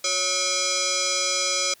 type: tone with frequency modulation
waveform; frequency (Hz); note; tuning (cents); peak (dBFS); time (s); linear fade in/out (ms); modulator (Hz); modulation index
sine; 557; C#5; +8; -21; 0.04-1.74; 5; 917; 7.3
effects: white hiss -55 dBFS RMS until 1.8 s